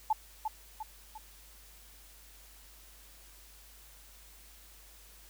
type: tone with echo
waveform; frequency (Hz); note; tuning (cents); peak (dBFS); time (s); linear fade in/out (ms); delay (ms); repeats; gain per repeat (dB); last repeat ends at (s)
sine; 869; A5; -22; -24; 0.1-0.13; 5; 350; 3; -6; 1.18
effects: added 50 Hz sine -57 dBFS peak until 5.29 s + white hiss -57 dBFS RMS until 5.29 s